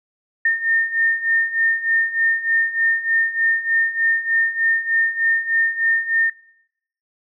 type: beating tone pair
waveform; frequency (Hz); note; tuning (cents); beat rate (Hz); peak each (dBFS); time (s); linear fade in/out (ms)
sine; 1818 / 1821.3; A#6 / A#6; -44 / -41; 3.3; -21 / -17; 0.45-6.3; 5
effects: noise-tail reverb RT60 0.8 s tail -22 dB re dry